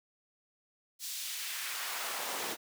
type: noise with high-pass filter sweep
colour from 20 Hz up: pink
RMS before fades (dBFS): -38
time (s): 0.99-2.57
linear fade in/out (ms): 50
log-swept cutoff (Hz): 5000 to 360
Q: 0.94
effects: none